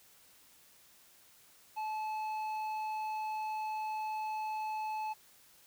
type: tone with tanh clipping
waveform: sine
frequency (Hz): 865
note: A5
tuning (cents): -30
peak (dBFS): -36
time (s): 1.76-5.14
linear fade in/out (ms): 20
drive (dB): 8
effects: white hiss -62 dBFS RMS until 5.66 s